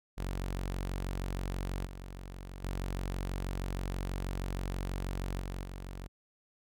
sawtooth tone with level steps, 46.25 Hz, F#1, in tune, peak -30 / -39 / -30 / -33 / -37 dBFS, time 0.17-6.08 s, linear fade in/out 20 ms, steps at 1.86 / 2.64 / 5.41 / 5.63 s, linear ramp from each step 2 ms, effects none

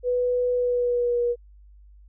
sine tone with pitch glide, 493.9 to 479.8 Hz, B4 to A#4, 0 to +50 cents, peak -20 dBFS, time 0.03-1.36 s, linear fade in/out 50 ms, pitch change -50 cents, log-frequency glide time 0.53-1.21 s, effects added 50 Hz sine -47 dBFS peak until 2.08 s

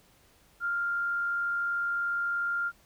sine tone with frequency modulation, 1396.9 Hz, F6, in tune, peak -27 dBFS, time 0.6-2.72 s, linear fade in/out 50 ms, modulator 56.7 Hz, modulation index 0.23, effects pink hiss -62 dBFS RMS until 2.85 s

